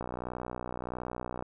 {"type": "click train", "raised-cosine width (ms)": 1, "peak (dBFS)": -22, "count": 88, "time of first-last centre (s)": [0.01, 1.425], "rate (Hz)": 61.5, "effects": []}